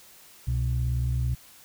sine tone pair together, 65.41 / 123.35 Hz, C2 / B2, 0 / -2 cents, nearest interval major seventh, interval 1098 cents, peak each -25 / -25 dBFS, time 0.47-1.35 s, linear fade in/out 10 ms, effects tanh soft clip ceiling -18 dBFS + white hiss -52 dBFS RMS until 1.64 s

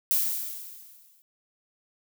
violet noise with exponential decay, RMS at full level -22 dBFS, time 0.11-1.22 s, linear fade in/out 0 ms, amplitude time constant 240 ms, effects none

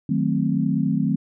sine chord, D# diminished seventh, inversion none, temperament equal, 155.56 / 185 / 220 / 261.6 Hz, D#3 / F#3 / A3 / C4, 0 / 0 / 0 / 0 cents, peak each -24 dBFS, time 0.09-1.16 s, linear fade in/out 5 ms, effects none

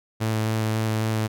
sawtooth tone with vibrato, 110 Hz, A2, in tune, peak -18 dBFS, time 0.2-1.28 s, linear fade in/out 20 ms, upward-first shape square, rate 3.7 Hz, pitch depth 9 cents each way, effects none

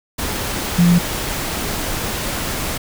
sine tone in noise, 173.9 Hz, F3, 7 cents flat, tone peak -9 dBFS, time 0.78-0.99 s, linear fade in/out 10 ms, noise pink, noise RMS -23 dBFS, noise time 0.18-2.78 s, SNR +11 dB, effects none

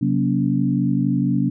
sine tone cluster, 135 / 186 / 239 / 283.4 Hz, C#3 / F#3 / A#3 / C#4, -45 / +9 / +43 / +38 cents, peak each -22 dBFS, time 0.01-1.5 s, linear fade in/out 10 ms, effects none

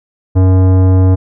sine tone with tanh clipping, 93.3 Hz, F#2, 15 cents sharp, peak -7 dBFS, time 0.35-1.16 s, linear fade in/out 20 ms, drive 16 dB, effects none

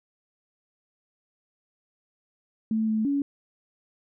sine tone with pitch steps, 220.3 / 218.1 / 281.8 Hz, A3 / A3 / C#4, +2 / -15 / +29 cents, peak -22 dBFS, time 2.71-3.22 s, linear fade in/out 2 ms, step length 170 ms, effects none

